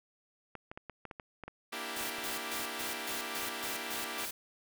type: clicks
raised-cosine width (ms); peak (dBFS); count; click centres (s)
0.5; -28; 11; 0.553 / 0.715 / 0.775 / 0.897 / 1.053 / 1.112 / 1.198 / 1.437 / 1.48 / 2.011 / 2.185
type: chord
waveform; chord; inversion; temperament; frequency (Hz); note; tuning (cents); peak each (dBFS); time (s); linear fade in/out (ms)
5% pulse; E half-diminished seventh; second; equal; 233.1 / 293.7 / 329.6 / 392; Bb3 / D4 / E4 / G4; 0 / 0 / 0 / 0; -32 / -34 / -32 / -31; 1.72-4.26; 10
type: noise with tremolo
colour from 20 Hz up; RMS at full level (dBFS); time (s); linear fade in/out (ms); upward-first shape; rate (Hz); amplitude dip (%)
white; -40; 1.96-4.31; 5; square; 3.6; 80
effects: none